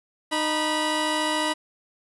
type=tone pair together; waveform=15% pulse; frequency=307.4 / 976 Hz; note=D#4 / B5; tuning=-21 / -21 cents; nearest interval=octave + minor sixth; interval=2000 cents; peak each=-19 dBFS; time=0.31-1.54 s; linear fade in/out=20 ms; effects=resampled to 24000 Hz + 9-bit